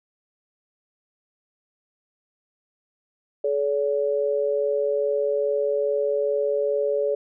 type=tone pair together; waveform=sine; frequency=427.6 / 570 Hz; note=A4 / C#5; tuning=-49 / +48 cents; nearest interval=perfect fourth; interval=497 cents; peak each=-23 dBFS; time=3.44-7.15 s; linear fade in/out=5 ms; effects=none